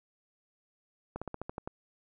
slowing click train, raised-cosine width 1 ms, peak -23 dBFS, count 8, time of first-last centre 1.16-1.675 s, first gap 56 ms, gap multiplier 1.09, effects none

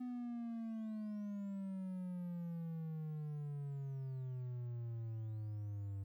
triangle exponential sweep, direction down, 250.3 to 97.6 Hz, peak -39 dBFS, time 0-6.04 s, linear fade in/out 10 ms, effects 13-bit

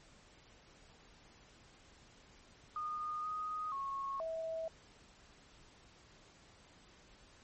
sine tone with pitch steps, 1226 / 1247 / 1095 / 649 Hz, D#6 / D#6 / C#6 / E5, -26 / +3 / -22 / -27 cents, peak -37 dBFS, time 2.76-4.68 s, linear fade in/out 2 ms, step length 480 ms, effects pink hiss -62 dBFS RMS until 7.43 s + MP3 32 kbps

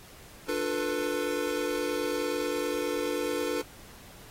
square chord, B half-diminished seventh, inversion first, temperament just, 296.3 / 355.6 / 444.5 / 493.9 Hz, D4 / F4 / A4 / B4, +15 / +31 / +18 / 0 cents, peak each -35 / -36 / -34 / -33 dBFS, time 0.48-3.62 s, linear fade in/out 10 ms, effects pink hiss -51 dBFS RMS until 4.3 s + AAC 48 kbps

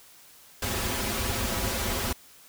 pink noise with comb filter, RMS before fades -29 dBFS, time 0.62-2.13 s, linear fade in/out 5 ms, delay 6.6 ms, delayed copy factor -0.8, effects white hiss -53 dBFS RMS until 2.48 s

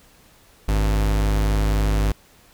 square tone pair together, 51.87 / 98 Hz, G#1 / G2, -1 / 0 cents, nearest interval major seventh, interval 1101 cents, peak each -18 / -30 dBFS, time 0.68-2.12 s, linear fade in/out 5 ms, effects pink hiss -53 dBFS RMS until 2.53 s

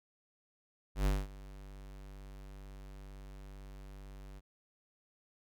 square tone with ADSR envelope, 48.92 Hz, G1, 3 cents flat, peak -27 dBFS, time 0.95-4.41 s, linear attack 110 ms, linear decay 210 ms, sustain -21 dB, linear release 33 ms, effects none

